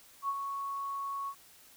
sine tone with ADSR envelope, 1108.7 Hz, C#6, in tune, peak -28 dBFS, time 0.22-1.35 s, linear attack 65 ms, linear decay 47 ms, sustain -6 dB, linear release 70 ms, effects white hiss -58 dBFS RMS until 1.76 s

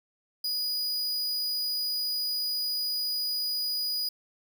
45% pulse tone, 4923 Hz, D#8, 19 cents flat, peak -27 dBFS, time 0.44-4.09 s, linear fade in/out 5 ms, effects none

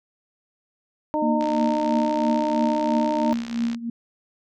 harmonic tone, 305 Hz, D#4, 34 cents flat, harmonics 1 / 2 / 3, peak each -25 / -25 / -25 dBFS, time 1.14-3.33 s, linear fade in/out 0 ms
sine tone with tremolo, 233.1 Hz, A#3, in tune, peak -19 dBFS, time 1.22-3.9 s, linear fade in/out 5 ms, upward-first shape triangle, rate 3 Hz, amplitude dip 85%
click train, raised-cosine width 0.2 ms, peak -19 dBFS, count 151, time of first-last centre 1.41-3.746 s, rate 64.2 Hz
effects none

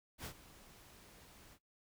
pink noise with ADSR envelope, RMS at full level -44 dBFS, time 0.18-1.59 s, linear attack 72 ms, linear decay 78 ms, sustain -16 dB, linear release 65 ms, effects noise-tail reverb RT60 0.2 s tail -25 dB re dry

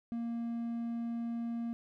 triangle tone, 233.2 Hz, A#3, 1 cent sharp, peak -32 dBFS, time 0.12-1.73 s, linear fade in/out 0 ms, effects none

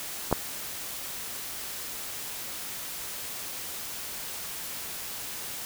clicks, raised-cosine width 1 ms, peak -17 / -7 dBFS, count 2, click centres 0.314 / 0.327 s, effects white hiss -37 dBFS RMS until 5.65 s

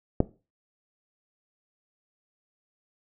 click, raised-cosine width 2 ms, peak -6 dBFS, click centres 0.204 s, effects noise-tail reverb RT60 0.3 s tail -17 dB re dry

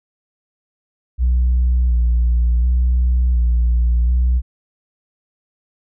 sine tone with vibrato, 60.4 Hz, B1, 38 cents flat, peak -10 dBFS, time 1.18-4.42 s, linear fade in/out 50 ms, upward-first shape square, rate 0.69 Hz, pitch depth 35 cents each way, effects tanh soft clip ceiling -10 dBFS

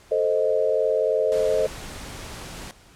sine chord, A diminished, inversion none, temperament equal, 440 / 523.3 / 622.3 Hz, A4 / C5 / Eb5, 0 / 0 / 0 cents, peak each -23 dBFS, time 0.11-1.67 s, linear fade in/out 10 ms
pink noise, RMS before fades -37 dBFS, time 1.32-2.71 s, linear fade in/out 0 ms
effects pink hiss -52 dBFS RMS until 2.95 s + low-pass 10000 Hz 12 dB/octave

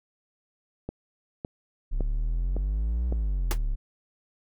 click train, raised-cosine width 2 ms, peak -19 dBFS, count 5, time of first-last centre 0.89-3.125 s, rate 1.79 Hz
triangle exponential two-way sweep, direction up then down, 32.7 to 61.2 to 32.7 Hz, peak -22 dBFS, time 1.91-3.76 s, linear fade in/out 20 ms, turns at 3.07 s
pink noise with exponential decay, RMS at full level -25 dBFS, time 3.51-3.58 s, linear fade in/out 0 ms, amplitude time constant 15 ms
effects none

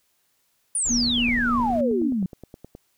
sine exponential sweep, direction down, 9820 to 174.61 Hz, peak -21 dBFS, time 0.75-2.26 s, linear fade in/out 2 ms
brown noise, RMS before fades -35 dBFS, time 0.85-1.81 s, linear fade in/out 5 ms
sine tone with tremolo, 239.9 Hz, A#3, 50 cents sharp, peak -21 dBFS, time 0.89-2.1 s, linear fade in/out 20 ms, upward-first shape triangle, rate 3.4 Hz, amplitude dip 35%
click train, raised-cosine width 2 ms, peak -26 dBFS, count 16, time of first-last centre 1.18-2.751 s, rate 9.55 Hz
effects white hiss -68 dBFS RMS until 2.97 s

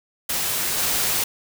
white noise with level steps, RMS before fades -24 / -22 dBFS, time 0.29-1.24 s, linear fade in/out 5 ms, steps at 0.78 s, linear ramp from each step 2 ms, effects none

